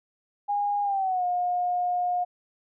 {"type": "tone with pitch glide", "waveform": "sine", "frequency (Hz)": [817, 715.4], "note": ["G#5", "F5"], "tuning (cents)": [-29, 41], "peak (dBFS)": -23, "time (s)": [0.48, 2.25], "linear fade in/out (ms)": 20, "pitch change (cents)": -230, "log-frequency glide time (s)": [0.83, 1.25], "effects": []}